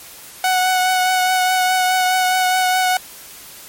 sawtooth tone with vibrato, 740 Hz, F#5, in tune, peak -10 dBFS, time 0.44-2.97 s, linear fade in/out 2 ms, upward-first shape triangle, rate 4.8 Hz, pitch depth 18 cents each way, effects white hiss -38 dBFS RMS until 3.68 s + MP3 64 kbps

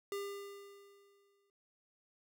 square tone with exponential decay, 400.8 Hz, G4, 38 cents sharp, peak -37 dBFS, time 0.12-1.5 s, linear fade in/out 1 ms, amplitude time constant 300 ms, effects none

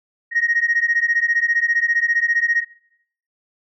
sine beating tone pair, 1866 / 1881 Hz, A#6 / A#6, +1 / +15 cents, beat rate 15 Hz, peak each -18 dBFS, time 0.31-2.65 s, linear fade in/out 50 ms, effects noise-tail reverb RT60 0.7 s tail -20 dB re dry + tanh soft clip ceiling -9 dBFS

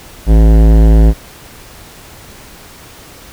sine tone with hard clipping, 54.5 Hz, A1, 16 cents flat, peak -5 dBFS, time 0.26-1.14 s, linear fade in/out 50 ms, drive 17 dB, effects pink hiss -36 dBFS RMS until 3.32 s

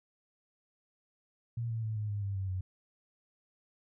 sine tone with pitch steps, 117 / 113.21 / 109.54 / 106 / 102.56 / 99.24 / 96.03 / 92.92 Hz, A#2 / A2 / A2 / G#2 / G#2 / G2 / G2 / F#2, +7 / +50 / -7 / +36 / -21 / +22 / -35 / +8 cents, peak -32 dBFS, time 1.57-2.61 s, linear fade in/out 5 ms, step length 130 ms, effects none

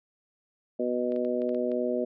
harmonic tone, 123.4 Hz, B2, 1 cent flat, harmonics 2 / 3 / 4 / 5, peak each -31 / -31 / -31 / -31 dBFS, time 0.79-2.05 s, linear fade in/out 10 ms
clicks, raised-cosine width 0.3 ms, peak -34 dBFS, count 7, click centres 1.121 / 1.162 / 1.249 / 1.419 / 1.492 / 1.547 / 1.717 s
effects none

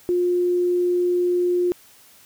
sine tone, 355.3 Hz, F4, 30 cents sharp, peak -17 dBFS, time 0.09-1.72 s, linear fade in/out 0 ms, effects white hiss -51 dBFS RMS until 2.25 s

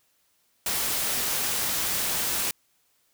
white noise, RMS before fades -27 dBFS, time 0.66-2.51 s, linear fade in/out 2 ms, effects white hiss -68 dBFS RMS until 3.13 s

